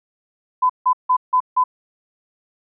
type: tone bursts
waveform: sine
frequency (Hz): 1009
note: B5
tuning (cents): +37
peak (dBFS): -12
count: 5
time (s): 0.62-1.64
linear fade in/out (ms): 10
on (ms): 76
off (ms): 160
effects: none